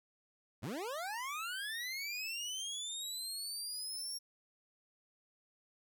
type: linear sweep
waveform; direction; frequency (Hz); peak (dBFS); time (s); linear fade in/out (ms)
25% pulse; up; 79.8 to 5588; -35; 0.62-4.19; 20
effects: none